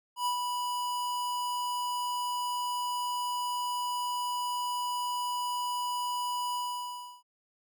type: tone with ADSR envelope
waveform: square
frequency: 982 Hz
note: B5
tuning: 10 cents flat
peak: -27 dBFS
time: 0.16-7.23 s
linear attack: 100 ms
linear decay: 100 ms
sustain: -4 dB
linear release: 680 ms
effects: none